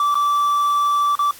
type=tone with dropouts; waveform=triangle; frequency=1162 Hz; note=D6; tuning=19 cents flat; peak=-13 dBFS; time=0-1.31 s; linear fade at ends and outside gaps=2 ms; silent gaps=0.144-0.153 / 1.154-1.191 s; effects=white hiss -42 dBFS RMS until 1.39 s + AAC 64 kbps